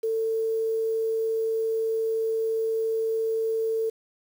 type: tone with quantisation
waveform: sine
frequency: 447.1 Hz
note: A4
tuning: 28 cents sharp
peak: -23 dBFS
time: 0.03-3.9 s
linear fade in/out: 10 ms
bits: 8
effects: none